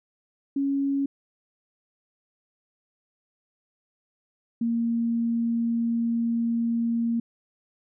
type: tone pair in turn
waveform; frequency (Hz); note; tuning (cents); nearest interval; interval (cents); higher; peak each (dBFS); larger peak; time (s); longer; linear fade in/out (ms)
sine; 277.2 / 232.2; C#4 / A#3; 0 / -7; minor third; 307; first; -22; neither; 0.56-1.06 / 4.61-7.2; second; 5
effects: none